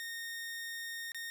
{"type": "tone with dropouts", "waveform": "sawtooth", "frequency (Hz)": 1844, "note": "A#6", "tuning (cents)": -19, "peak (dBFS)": -36, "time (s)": [0, 1.3], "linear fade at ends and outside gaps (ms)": 0, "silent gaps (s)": [1.119, 1.146], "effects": []}